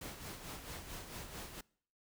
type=noise with tremolo; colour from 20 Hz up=pink; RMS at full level=-45 dBFS; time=0.01-1.61 s; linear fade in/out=5 ms; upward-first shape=sine; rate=4.5 Hz; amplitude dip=55%; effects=noise-tail reverb RT60 0.6 s tail -25 dB re dry